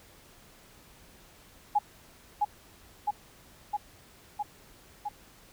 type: tone with echo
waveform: sine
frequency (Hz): 830.6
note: G#5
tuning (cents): 0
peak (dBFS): -20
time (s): 1.75-1.79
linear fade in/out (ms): 10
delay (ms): 660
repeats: 5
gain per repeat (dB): -2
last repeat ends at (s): 5.09
effects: pink hiss -56 dBFS RMS until 5.52 s